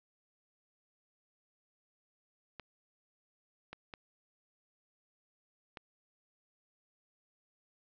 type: clicks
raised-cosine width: 0.3 ms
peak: -28 dBFS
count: 4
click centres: 2.597 / 3.73 / 3.938 / 5.772 s
effects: low-pass 5000 Hz 12 dB/octave